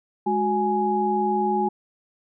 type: tone cluster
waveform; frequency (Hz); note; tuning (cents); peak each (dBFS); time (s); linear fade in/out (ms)
sine; 209.4 / 368 / 834; G#3 / F#4 / G#5; +15 / -9 / +7; -26 / -25 / -22; 0.26-1.69; 10
effects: none

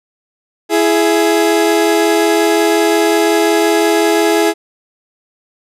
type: tone pair together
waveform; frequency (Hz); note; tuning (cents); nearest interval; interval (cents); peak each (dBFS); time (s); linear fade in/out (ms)
30% pulse; 332.7 / 418.3; E4 / G#4; +16 / +12; major third; 396; -10; 0.69-4.54; 50
effects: resampled to 32000 Hz

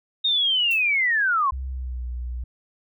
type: linear sweep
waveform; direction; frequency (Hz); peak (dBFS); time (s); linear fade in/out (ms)
sine; down; 3729 to 1021; -18; 0.24-1.51; 10
type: noise with exponential decay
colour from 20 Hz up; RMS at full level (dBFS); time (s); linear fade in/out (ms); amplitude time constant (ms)
violet; -33; 0.71-0.88; 1; 35
type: tone with pitch glide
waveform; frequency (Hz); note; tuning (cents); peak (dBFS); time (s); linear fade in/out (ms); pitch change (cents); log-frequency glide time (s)
sine; 65.41 to 61.03; C2 to B1; 0 to -20; -27; 1.52-2.44; 5; -120; 1.68-2.04
effects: none

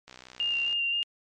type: click train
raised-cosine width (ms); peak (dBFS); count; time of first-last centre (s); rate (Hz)
0.2; -28; 42; 0.08-0.728; 63.3
type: tone with vibrato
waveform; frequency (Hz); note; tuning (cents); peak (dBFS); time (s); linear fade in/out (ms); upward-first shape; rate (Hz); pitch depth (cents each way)
sine; 2797; F7; +2; -25; 0.4-1.03; 0; square; 3.8; 15
effects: MP3 48 kbps

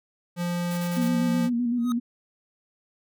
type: tone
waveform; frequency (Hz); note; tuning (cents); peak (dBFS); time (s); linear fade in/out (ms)
square; 174.61; F3; 0; -26; 0.36-1.5; 50
type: noise bursts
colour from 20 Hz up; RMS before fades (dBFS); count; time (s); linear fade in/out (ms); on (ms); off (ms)
white; -41; 4; 0.71-1.078; 0; 62; 40
type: tone with vibrato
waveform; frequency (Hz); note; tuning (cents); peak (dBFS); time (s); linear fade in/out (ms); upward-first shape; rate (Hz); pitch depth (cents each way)
sine; 240; B3; -49; -22; 0.96-2; 20; square; 7.9; 38
type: tone with exponential growth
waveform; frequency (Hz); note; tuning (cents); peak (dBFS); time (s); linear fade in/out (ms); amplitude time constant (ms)
square; 1257; D#6; +17; -30; 1.77-1.92; 1; 31
effects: none

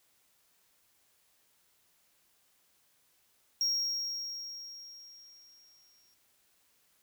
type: tone with exponential decay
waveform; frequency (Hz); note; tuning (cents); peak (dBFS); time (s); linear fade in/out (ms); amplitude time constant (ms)
triangle; 5588; F8; 0; -25; 3.61-6.14; 1; 550
effects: white hiss -70 dBFS RMS until 7.02 s

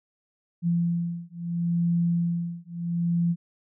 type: beating tone pair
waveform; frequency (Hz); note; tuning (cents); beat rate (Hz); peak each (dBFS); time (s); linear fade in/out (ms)
sine; 170.6 / 171.34; F3 / F3; -40 / -33; 0.74; -26; 0.62-3.36; 50
effects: none

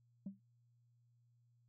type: tone with exponential decay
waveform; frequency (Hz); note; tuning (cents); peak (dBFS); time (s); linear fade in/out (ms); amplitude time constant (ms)
sine; 196; G3; 0; -37; 0.26-0.4; 5; 29
effects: tanh soft clip ceiling -39 dBFS + added 119 Hz sine -70 dBFS peak until 1.68 s

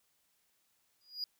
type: tone with exponential growth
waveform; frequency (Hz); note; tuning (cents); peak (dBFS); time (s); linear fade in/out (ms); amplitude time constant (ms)
triangle; 4884; D#8; -33; -30; 1.01-1.24; 1; 48
effects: tanh soft clip ceiling -27 dBFS + white hiss -75 dBFS RMS until 1.39 s

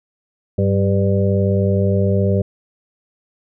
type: harmonic tone with a mistuned harmonic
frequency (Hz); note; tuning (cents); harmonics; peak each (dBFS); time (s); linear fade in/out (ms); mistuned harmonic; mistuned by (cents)
99; G2; +18; 1 / 2 / 4 / 5 / 6; -16 / -19 / -22 / -23 / -24; 0.58-2.42; 5; 2; -50
effects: none

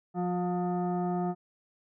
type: tone with frequency modulation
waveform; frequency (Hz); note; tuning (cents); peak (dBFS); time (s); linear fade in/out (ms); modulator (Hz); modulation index
sine; 177.5; F3; +28; -27; 0.14-1.35; 50; 535; 1.1
effects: none

